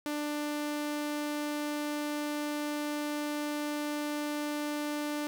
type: tone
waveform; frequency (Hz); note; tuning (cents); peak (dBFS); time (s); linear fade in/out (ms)
sawtooth; 296; D4; +14; -28; 0.06-5.27; 0
effects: 10-bit